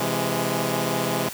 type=chord; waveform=10% pulse; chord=C augmented; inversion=none; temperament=equal with one note detuned; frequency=130.81 / 167.21 / 207.7 Hz; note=C3 / E3 / G#3; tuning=0 / +25 / 0 cents; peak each=-19 dBFS; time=0-1.29 s; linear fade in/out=5 ms; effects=white hiss -36 dBFS RMS until 1.33 s